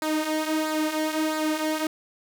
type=tone with flanger; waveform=sawtooth; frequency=311.1 Hz; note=D#4; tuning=in tune; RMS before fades=-26 dBFS; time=0.02-1.87 s; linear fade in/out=2 ms; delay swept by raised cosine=0.33 to 4.03 ms; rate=1.5 Hz; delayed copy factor=-0.6; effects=none